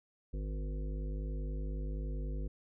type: harmonic tone with a mistuned harmonic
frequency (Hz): 50.6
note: G#1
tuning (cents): -44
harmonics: 1 / 3 / 5 / 7 / 9 / 10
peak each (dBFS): -35 / -45 / -49 / -52 / -54 / -55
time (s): 0.33-2.48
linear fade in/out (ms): 10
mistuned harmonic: 1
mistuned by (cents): +45
effects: none